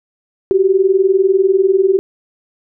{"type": "tone pair together", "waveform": "sine", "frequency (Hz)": [370, 390.1], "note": ["F#4", "G4"], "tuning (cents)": [0, -8], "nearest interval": "minor second", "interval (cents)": 92, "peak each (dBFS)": [-13, -11], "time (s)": [0.51, 1.99], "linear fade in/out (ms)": 0, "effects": []}